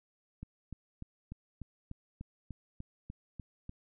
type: click train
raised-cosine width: 5 ms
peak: -30 dBFS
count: 12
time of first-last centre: 0.43-3.694 s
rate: 3.37 Hz
effects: none